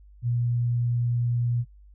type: tone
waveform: sine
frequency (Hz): 120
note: B2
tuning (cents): -49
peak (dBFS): -22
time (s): 0.22-1.65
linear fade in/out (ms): 50
effects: noise-tail reverb RT60 0.1 s tail -21 dB re dry + added 50 Hz sine -48 dBFS peak until 1.94 s